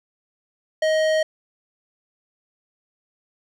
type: tone with tanh clipping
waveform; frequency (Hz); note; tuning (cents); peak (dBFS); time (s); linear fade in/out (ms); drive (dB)
sine; 628; D#5; +16; -19; 0.82-1.23; 5; 17
effects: none